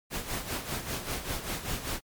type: noise with tremolo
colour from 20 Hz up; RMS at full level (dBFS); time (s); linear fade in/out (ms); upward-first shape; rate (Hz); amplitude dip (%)
pink; -32; 0.1-2.01; 50; sine; 5.1; 65
effects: MP3 96 kbps